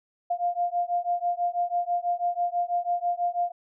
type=beating tone pair; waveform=sine; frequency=698.5 / 704.6 Hz; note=F5 / F5; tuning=0 / +15 cents; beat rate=6.1 Hz; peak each=-27 / -27 dBFS; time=0.3-3.52 s; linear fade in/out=10 ms; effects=none